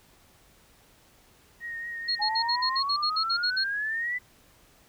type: tone with vibrato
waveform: sine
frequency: 1864.7 Hz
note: A#6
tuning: in tune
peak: -33 dBFS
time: 1.6-2.81 s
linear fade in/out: 50 ms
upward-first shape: triangle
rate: 4.4 Hz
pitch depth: 26 cents each way
type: tone bursts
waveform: sine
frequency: 4296 Hz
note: C8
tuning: 45 cents sharp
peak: -24 dBFS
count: 12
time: 2.08-3.641 s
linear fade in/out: 10 ms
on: 76 ms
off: 59 ms
type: exponential sweep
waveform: sine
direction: up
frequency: 830.6 to 2009 Hz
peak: -27 dBFS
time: 2.19-4.19 s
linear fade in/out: 20 ms
effects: pink hiss -59 dBFS RMS until 4.88 s

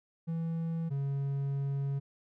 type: tone pair in turn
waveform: triangle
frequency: 164.81 / 138.87 Hz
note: E3 / C#3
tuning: 0 / +3 cents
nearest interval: minor third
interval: 297 cents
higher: first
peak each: -29 / -28 dBFS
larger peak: second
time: 0.27-0.9 / 0.9-2 s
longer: second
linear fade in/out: 20 ms
effects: none

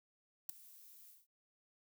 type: noise with ADSR envelope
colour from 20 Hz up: violet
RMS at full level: -36 dBFS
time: 0.49-1.27 s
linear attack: 4 ms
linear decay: 7 ms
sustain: -23 dB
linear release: 190 ms
effects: none

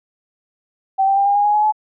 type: tone with pitch steps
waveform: sine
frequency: 773 / 784.2 / 795.7 / 807.2 / 819 / 830.9 / 843 / 855.2 Hz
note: G5 / G5 / G5 / G#5 / G#5 / G#5 / G#5 / A5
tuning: -24 / 0 / +26 / -49 / -24 / +1 / +26 / -49 cents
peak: -12 dBFS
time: 0.98-1.724 s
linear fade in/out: 20 ms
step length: 93 ms
effects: none

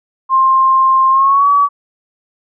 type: tone with pitch glide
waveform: sine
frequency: 1057 to 1139.4 Hz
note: C6 to C#6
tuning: +17 to +47 cents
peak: -7 dBFS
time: 0.29-1.69 s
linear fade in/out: 50 ms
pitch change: +130 cents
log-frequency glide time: 1.1-1.49 s
effects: none

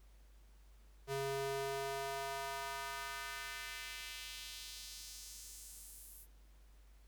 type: tone with high-pass filter sweep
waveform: square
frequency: 137.1 Hz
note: C#3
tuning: 19 cents flat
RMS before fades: -44 dBFS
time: 1.07-6.27 s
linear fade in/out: 50 ms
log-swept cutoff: 290 to 12000 Hz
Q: 1.4
effects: added 50 Hz sine -59 dBFS peak until 7.07 s + pink hiss -72 dBFS RMS until 7.07 s

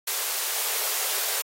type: high-pass noise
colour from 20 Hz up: white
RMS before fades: -27 dBFS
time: 0.07-1.42 s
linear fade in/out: 5 ms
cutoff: 380 Hz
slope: 96 dB/octave
effects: AAC 48 kbps

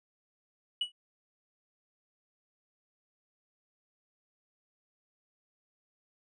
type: tone with exponential decay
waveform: triangle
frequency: 2936 Hz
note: F#7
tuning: 14 cents flat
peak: -22 dBFS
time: 0.81-0.92 s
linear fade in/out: 5 ms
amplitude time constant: 22 ms
effects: tanh soft clip ceiling -24 dBFS + resampled to 24000 Hz

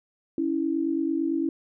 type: tone pair together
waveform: sine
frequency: 279.3 / 328.2 Hz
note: C#4 / E4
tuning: +13 / -8 cents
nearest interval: minor third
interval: 279 cents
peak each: -27 / -25 dBFS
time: 0.38-1.49 s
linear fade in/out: 2 ms
effects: none

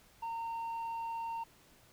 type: tone with tanh clipping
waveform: triangle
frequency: 917 Hz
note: A#5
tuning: 29 cents flat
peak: -37 dBFS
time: 0.22-1.44 s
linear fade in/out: 10 ms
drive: 8 dB
effects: pink hiss -63 dBFS RMS until 1.92 s

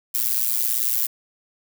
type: noise with amplitude modulation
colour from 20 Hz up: violet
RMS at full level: -18 dBFS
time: 0.14-1.07 s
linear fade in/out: 10 ms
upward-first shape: sine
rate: 118 Hz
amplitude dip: 100%
effects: none

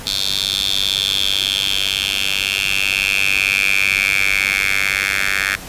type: tone with high-pass filter sweep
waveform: 10% pulse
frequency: 98 Hz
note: G2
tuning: in tune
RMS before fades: -18 dBFS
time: 0.06-5.56 s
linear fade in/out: 10 ms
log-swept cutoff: 3900 to 1900 Hz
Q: 6.7
effects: pink hiss -33 dBFS RMS until 5.68 s + resampled to 32000 Hz

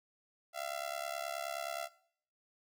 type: tone with amplitude modulation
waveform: sawtooth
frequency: 678 Hz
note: E5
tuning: 49 cents sharp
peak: -30 dBFS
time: 0.53-1.89 s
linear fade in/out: 50 ms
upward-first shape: sine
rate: 69.5 Hz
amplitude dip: 95%
effects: noise-tail reverb RT60 0.6 s tail -19 dB re dry

